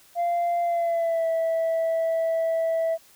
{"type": "tone with pitch glide", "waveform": "sine", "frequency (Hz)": [692, 655.4], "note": ["F5", "E5"], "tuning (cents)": [-16, -10], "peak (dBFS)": -19, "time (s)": [0.15, 2.98], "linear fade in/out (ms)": 50, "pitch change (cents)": -94, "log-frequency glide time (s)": [0.63, 1.27], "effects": ["tanh soft clip ceiling -20 dBFS", "white hiss -55 dBFS RMS until 3.15 s"]}